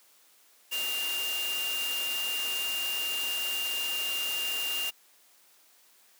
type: tone in noise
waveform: sine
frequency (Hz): 2800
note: F7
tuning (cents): +4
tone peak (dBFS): -30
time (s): 0.71-4.91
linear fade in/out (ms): 20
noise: white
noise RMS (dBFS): -36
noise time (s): 0.71-4.91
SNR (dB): +3
effects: white hiss -61 dBFS RMS until 6.19 s + high-pass 300 Hz 12 dB/octave